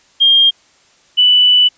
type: tone pair in turn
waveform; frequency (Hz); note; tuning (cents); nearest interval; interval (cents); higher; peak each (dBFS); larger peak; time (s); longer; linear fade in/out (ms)
sine; 3214 / 2976; G7 / F#7; +43 / +9; minor second; 134; first; -6; neither; 0.2-0.51 / 1.17-1.69; second; 20
effects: white hiss -51 dBFS RMS until 1.77 s + resampled to 16000 Hz